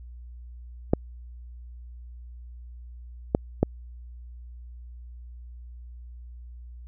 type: clicks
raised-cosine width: 2 ms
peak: -5 dBFS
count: 3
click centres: 0.935 / 3.349 / 3.63 s
effects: added 60 Hz sine -40 dBFS peak until 6.87 s